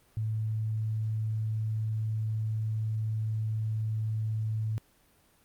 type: tone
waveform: sine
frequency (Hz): 109.5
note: A2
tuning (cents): -8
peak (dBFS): -28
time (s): 0.17-4.78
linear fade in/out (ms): 0
effects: pink hiss -64 dBFS RMS until 5.44 s + Opus 32 kbps